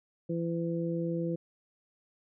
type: harmonic tone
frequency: 168.1 Hz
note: E3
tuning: 34 cents sharp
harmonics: 1 / 2 / 3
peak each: -32 / -34 / -36 dBFS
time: 0.29-1.36 s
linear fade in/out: 10 ms
effects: none